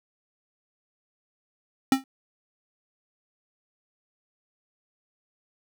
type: tone with exponential decay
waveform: square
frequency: 266.7 Hz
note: C4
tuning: 33 cents sharp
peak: -14 dBFS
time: 1.92-2.04 s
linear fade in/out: 2 ms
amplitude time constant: 25 ms
effects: none